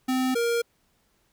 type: tone pair in turn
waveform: square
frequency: 257.9 / 468.9 Hz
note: C4 / A#4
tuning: -25 / +10 cents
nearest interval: minor seventh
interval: 1035 cents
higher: second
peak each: -23 dBFS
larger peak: neither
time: 0.08-0.35 / 0.35-0.62 s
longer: neither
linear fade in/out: 10 ms
effects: pink hiss -68 dBFS RMS until 1.32 s